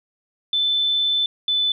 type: tone pair in turn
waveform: sine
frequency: 3522 / 3503 Hz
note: A7 / A7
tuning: +1 / -8 cents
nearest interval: unison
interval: 9 cents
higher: first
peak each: -17 dBFS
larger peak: neither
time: 0.53-1.26 / 1.48-1.72 s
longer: first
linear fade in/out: 2 ms
effects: none